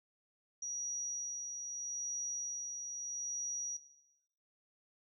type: tone with tremolo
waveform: sine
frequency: 5780 Hz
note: F#8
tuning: 41 cents flat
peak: -36 dBFS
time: 0.62-3.77 s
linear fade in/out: 5 ms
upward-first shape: sine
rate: 0.79 Hz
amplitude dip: 40%
effects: noise-tail reverb RT60 1.0 s tail -18 dB re dry